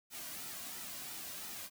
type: noise with flanger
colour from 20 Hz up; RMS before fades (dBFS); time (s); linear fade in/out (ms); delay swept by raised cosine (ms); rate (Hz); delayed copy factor
white; -45; 0.1-1.7; 50; 1.8 to 2.33; 2.9; -0.5
effects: none